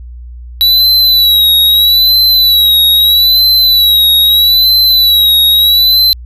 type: tone with vibrato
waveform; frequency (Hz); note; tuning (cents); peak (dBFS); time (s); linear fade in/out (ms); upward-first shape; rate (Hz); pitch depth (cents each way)
square; 3919; B7; -14; -5; 0.61-6.13; 0; sine; 0.78; 66
effects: added 60 Hz sine -25 dBFS peak until 6.25 s

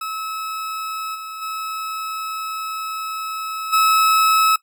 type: tone with level steps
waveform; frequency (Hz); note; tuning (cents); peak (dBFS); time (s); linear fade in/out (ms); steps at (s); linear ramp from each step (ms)
40% pulse; 1295; E6; -31; -24 / -29 / -24 / -12; 0.01-4.56; 5; 1.14 / 1.41 / 3.72; 20
effects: noise-tail reverb RT60 0.1 s tail -18 dB re dry

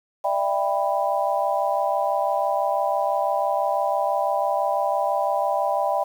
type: chord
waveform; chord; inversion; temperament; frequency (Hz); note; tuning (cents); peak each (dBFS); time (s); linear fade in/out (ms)
sine; E minor seventh; third; just; 593.3 / 659.3 / 791.1 / 988.9; D5 / E5 / G5 / B5; +18 / 0 / +16 / +2; -25 / -26 / -24 / -27; 0.24-6.04; 10
effects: 8-bit

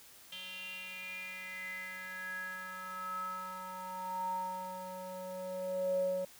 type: tone with band-pass filter sweep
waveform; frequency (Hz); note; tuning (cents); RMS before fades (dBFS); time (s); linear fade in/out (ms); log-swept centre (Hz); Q
square; 185; F#3; 0; -40; 0.32-6.25; 5; 3100 to 510; 9.7
effects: white hiss -57 dBFS RMS until 6.39 s

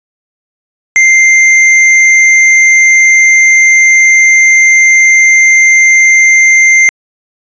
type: tone with tanh clipping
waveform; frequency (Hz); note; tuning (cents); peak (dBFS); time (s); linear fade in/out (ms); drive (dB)
sine; 2093; C7; 0; -4; 0.96-6.89; 0; 13
effects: resampled to 16000 Hz

